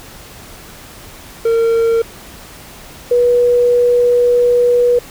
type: tone pair in turn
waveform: triangle / sine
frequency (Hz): 458.4 / 485.7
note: A#4 / B4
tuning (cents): -29 / -29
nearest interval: minor second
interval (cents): 100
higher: second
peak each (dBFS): -8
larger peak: neither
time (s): 1.45-2.02 / 3.11-4.99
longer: second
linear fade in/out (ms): 5
effects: pink hiss -36 dBFS RMS until 5.1 s